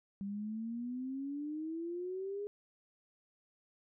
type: exponential sweep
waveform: sine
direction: up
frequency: 196 to 415.3 Hz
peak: -37 dBFS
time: 0.21-2.47 s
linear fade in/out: 0 ms
effects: none